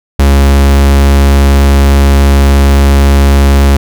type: tone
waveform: 45% pulse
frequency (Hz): 69.5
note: C#2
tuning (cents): +5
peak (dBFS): -3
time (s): 0.19-3.77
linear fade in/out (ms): 5
effects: none